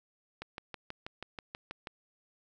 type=click train; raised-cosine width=0.3 ms; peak=-24 dBFS; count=10; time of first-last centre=0.42-1.872 s; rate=6.2 Hz; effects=none